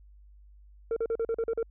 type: tone bursts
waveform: sine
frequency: 456.5 Hz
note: A#4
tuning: 36 cents flat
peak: -23 dBFS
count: 8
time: 0.91-1.629 s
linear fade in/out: 2 ms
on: 54 ms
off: 41 ms
effects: tanh soft clip ceiling -25 dBFS + added 50 Hz sine -51 dBFS peak until 1.7 s